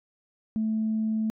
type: tone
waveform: sine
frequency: 219.2 Hz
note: A3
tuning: 6 cents flat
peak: -23 dBFS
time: 0.56-1.3 s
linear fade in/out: 0 ms
effects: tanh soft clip ceiling -19 dBFS